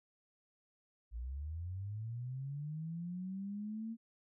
sine linear sweep, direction up, 54.2 to 229.7 Hz, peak -39 dBFS, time 1.11-3.97 s, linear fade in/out 50 ms, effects none

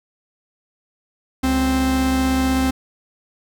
45% pulse tone pair together, 69.35 / 261.6 Hz, C#2 / C4, +1 / 0 cents, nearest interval octave + major seventh, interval 2299 cents, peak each -23 / -17 dBFS, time 1.43-2.71 s, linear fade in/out 10 ms, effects none

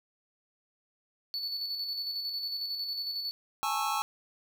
triangle tone with tremolo, 4453 Hz, C#8, 7 cents sharp, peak -30 dBFS, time 1.34-3.31 s, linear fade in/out 0 ms, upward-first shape square, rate 11 Hz, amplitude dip 35%
square chord, A major seventh, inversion third, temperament just, 825 / 880 / 1100 / 1320 Hz, G#5 / A5 / C#6 / E6, -12 / 0 / -14 / +2 cents, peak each -35 dBFS, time 3.63-4.02 s, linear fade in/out 0 ms
effects none

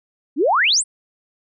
sine exponential sweep, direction up, 248.5 to 9710 Hz, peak -13 dBFS, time 0.36-0.84 s, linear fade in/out 50 ms, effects none

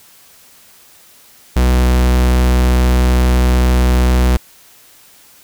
45% pulse tone, 62.3 Hz, B1, 16 cents sharp, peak -9 dBFS, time 1.56-4.37 s, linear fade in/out 5 ms, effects white hiss -45 dBFS RMS until 5.43 s

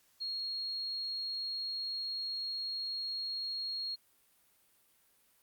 sine tone, 4282 Hz, C8, 39 cents sharp, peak -35 dBFS, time 0.2-3.96 s, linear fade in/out 20 ms, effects white hiss -69 dBFS RMS until 5.42 s + Opus 48 kbps

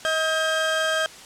30% pulse tone pair together, 635 / 1600 Hz, D#5 / G6, +35 / +35 cents, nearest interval octave + major third, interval 1600 cents, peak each -21 dBFS, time 0.05-1.06 s, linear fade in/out 0 ms, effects white hiss -43 dBFS RMS until 1.25 s + low-pass 8000 Hz 12 dB/octave

